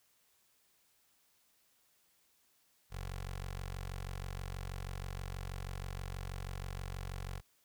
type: tone with notch filter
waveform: 15% pulse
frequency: 46.25 Hz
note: F#1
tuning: in tune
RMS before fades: -42 dBFS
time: 2.9-7.42 s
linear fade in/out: 50 ms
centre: 260 Hz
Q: 0.54
effects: white hiss -72 dBFS RMS until 7.64 s